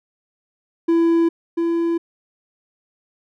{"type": "tone pair in turn", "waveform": "triangle", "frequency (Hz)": [333.8, 336.1], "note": ["E4", "E4"], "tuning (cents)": [22, 34], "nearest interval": "unison", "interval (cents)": 12, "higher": "second", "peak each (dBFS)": [-11, -15], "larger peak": "first", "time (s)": [[0.88, 1.29], [1.57, 1.98]], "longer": "neither", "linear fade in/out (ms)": 10, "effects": []}